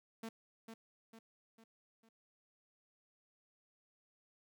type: tone with echo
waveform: sawtooth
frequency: 225.5 Hz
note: A3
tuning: 43 cents sharp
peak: -39 dBFS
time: 0.23-0.29 s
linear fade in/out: 5 ms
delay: 450 ms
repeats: 4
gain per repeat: -6 dB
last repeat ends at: 2.09 s
effects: none